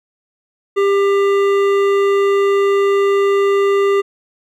triangle tone with hard clipping, 397.8 Hz, G4, 25 cents sharp, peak -13 dBFS, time 0.76-4.02 s, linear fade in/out 20 ms, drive 16 dB, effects none

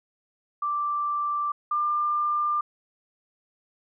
sine tone pair in turn, 1174.7 / 1195.2 Hz, D6 / D6, 0 / +30 cents, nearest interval unison, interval 30 cents, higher second, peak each -24 / -22 dBFS, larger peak second, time 0.62-1.52 / 1.71-2.61 s, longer neither, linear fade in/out 5 ms, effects none

